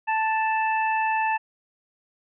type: harmonic tone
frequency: 880 Hz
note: A5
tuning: in tune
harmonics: 1 / 2 / 3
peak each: -22 / -29 / -30 dBFS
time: 0.07-1.38 s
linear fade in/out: 20 ms
effects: none